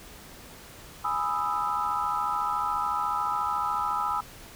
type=chord; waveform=sine; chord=E major seventh; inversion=first; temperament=equal; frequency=830.6 / 987.8 / 1244.5 / 1318.5 Hz; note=G#5 / B5 / D#6 / E6; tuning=0 / 0 / 0 / 0 cents; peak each=-32 / -31 / -31 / -30 dBFS; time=1.04-4.21 s; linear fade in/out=10 ms; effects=pink hiss -47 dBFS RMS until 4.55 s